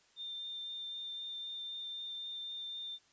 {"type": "tone with vibrato", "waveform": "sine", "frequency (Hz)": 3600, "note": "A7", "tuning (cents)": 39, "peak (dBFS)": -40, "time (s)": [0.16, 2.99], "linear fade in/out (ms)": 50, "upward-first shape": "triangle", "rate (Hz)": 3.9, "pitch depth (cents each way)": 12, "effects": ["white hiss -68 dBFS RMS until 3.12 s", "resampled to 16000 Hz"]}